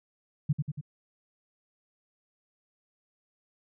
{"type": "tone with echo", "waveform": "sine", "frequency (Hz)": 146.83, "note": "D3", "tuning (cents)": 0, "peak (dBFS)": -21, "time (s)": [0.49, 0.53], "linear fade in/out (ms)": 10, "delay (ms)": 94, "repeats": 3, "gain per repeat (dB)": -4, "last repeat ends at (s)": 0.812, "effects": []}